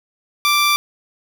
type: tone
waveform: 15% pulse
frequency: 1174.7 Hz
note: D6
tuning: in tune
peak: -7 dBFS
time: 0.45-0.76 s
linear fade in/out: 0 ms
effects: none